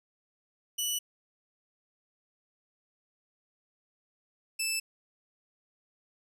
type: tone pair in turn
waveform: 15% pulse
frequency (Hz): 2960 / 2637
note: F#7 / E7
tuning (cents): 0 / 0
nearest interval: major second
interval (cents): 200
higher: first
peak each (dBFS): -22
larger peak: neither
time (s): 0.78-0.99 / 4.59-4.8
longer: neither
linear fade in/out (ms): 10
effects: none

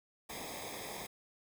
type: noise with comb filter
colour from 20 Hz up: pink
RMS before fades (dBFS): -44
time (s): 0.29-1.07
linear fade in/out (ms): 10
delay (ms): 0.69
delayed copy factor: -0.85
effects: none

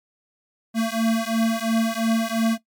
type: beating tone pair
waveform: square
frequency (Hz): 224.4 / 227.3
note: A3 / A#3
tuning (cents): +34 / -43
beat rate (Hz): 2.9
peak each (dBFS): -23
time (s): 0.74-2.58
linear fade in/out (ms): 50
effects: noise-tail reverb RT60 0.1 s tail -17 dB re dry + MP3 96 kbps

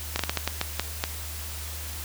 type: slowing click train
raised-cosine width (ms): 0.2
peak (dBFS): -7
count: 9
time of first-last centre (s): 0.16-1.039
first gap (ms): 33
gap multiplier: 1.33
effects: added 76 Hz sine -36 dBFS peak until 2.04 s + white hiss -38 dBFS RMS until 2.04 s

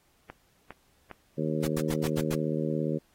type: click train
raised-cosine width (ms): 0.5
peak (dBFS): -26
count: 3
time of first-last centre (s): 0.3-1.113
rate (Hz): 2.46
type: harmonic tone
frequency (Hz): 77.4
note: D#2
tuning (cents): -9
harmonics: 2 / 3 / 4 / 5 / 6 / 7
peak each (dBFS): -31 / -33 / -34 / -35 / -36 / -36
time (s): 1.37-2.99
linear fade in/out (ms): 20
type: noise bursts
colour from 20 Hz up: pink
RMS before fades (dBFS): -35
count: 6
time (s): 1.63-2.347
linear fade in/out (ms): 5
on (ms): 42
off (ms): 93
effects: pink hiss -67 dBFS RMS until 3.14 s + AAC 48 kbps

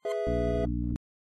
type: tone with exponential growth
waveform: 20% pulse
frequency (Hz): 1046.5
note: C6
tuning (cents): 0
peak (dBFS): -32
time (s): 0-0.12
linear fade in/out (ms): 0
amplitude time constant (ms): 25
type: chord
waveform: triangle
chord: E major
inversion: first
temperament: equal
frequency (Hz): 415.3 / 493.9 / 659.3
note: G#4 / B4 / E5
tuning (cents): 0 / 0 / 0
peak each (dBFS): -30 / -34 / -29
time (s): 0.05-0.65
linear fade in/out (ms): 2
type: harmonic tone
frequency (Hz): 59.6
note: A#1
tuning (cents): +39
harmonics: 1 / 2 / 3 / 4 / 5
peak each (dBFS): -31 / -34 / -38 / -35 / -35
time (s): 0.27-0.96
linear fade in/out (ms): 0
effects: AAC 32 kbps

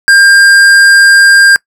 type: tone with hard clipping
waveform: triangle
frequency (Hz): 1601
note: G6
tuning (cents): +36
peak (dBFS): -3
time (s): 0.08-1.56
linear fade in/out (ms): 0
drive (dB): 16
effects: noise-tail reverb RT60 0.1 s tail -24 dB re dry

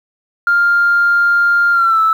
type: tone with pitch glide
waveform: sine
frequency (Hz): 1400 to 1313.8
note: F6 to E6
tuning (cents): +4 to -6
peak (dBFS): -8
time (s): 0.47-2.13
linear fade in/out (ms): 2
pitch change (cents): -110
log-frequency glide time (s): 1.72-2
effects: tanh soft clip ceiling -4 dBFS + 7-bit

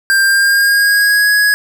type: tone with pitch glide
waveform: square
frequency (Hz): 1588 to 1668.9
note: G6 to G#6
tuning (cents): +22 to +8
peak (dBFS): -9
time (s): 0.1-1.54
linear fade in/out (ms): 0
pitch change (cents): +86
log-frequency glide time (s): 0.23-1.3
effects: none

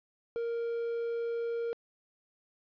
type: tone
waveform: triangle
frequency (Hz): 466.2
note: A#4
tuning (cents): 0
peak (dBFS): -29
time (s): 0.36-1.73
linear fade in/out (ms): 0
effects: resampled to 11025 Hz + 11-bit

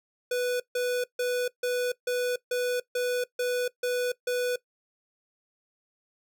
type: tone bursts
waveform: square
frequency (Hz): 493.9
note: B4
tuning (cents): 0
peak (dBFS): -26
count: 10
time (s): 0.31-4.56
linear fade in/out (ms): 5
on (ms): 290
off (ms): 150
effects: noise-tail reverb RT60 0.1 s tail -19 dB re dry

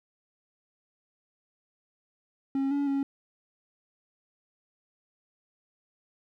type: tone with pitch steps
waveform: triangle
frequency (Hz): 271.9 / 283.7 / 276.2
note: C#4 / C#4 / C#4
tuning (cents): -33 / +40 / -6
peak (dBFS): -23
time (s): 2.55-3.03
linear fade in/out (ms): 2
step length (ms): 160
effects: none

